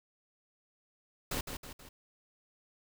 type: noise with echo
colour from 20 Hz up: pink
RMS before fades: -35 dBFS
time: 1.31-1.41 s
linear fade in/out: 5 ms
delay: 160 ms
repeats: 3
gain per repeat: -6 dB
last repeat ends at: 1.89 s
effects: none